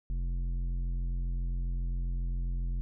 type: tone with tanh clipping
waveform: triangle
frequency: 43.72 Hz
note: F1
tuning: 3 cents sharp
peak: -31 dBFS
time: 0.1-2.81 s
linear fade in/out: 0 ms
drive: 14 dB
effects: none